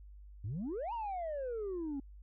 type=exponential two-way sweep; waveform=sine; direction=up then down; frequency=90.9 to 968 to 267.2 Hz; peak=-34 dBFS; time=0.44-2 s; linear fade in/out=5 ms; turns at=0.93 s; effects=tanh soft clip ceiling -34 dBFS + added 50 Hz sine -50 dBFS peak until 2.22 s